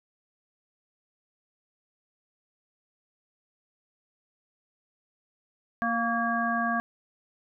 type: harmonic tone with a mistuned harmonic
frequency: 233.1 Hz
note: A#3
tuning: in tune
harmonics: 1 / 3 / 5 / 7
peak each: -30 / -30 / -30 / -30 dBFS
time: 5.82-6.8 s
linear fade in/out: 0 ms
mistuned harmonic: 5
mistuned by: -34 cents
effects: none